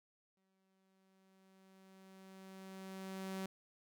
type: tone with exponential growth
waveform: sawtooth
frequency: 190.7 Hz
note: G3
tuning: 47 cents flat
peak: -36 dBFS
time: 0.37-3.46 s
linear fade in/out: 2 ms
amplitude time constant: 670 ms
effects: none